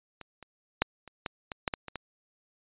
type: clicks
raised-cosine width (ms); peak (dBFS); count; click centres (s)
0.3; -27 / -30 / -6 / -30 / -16 / -20 / -11 / -14 / -23 / -19; 10; 0.213 / 0.427 / 0.82 / 1.077 / 1.262 / 1.518 / 1.678 / 1.738 / 1.883 / 1.957
effects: resampled to 8000 Hz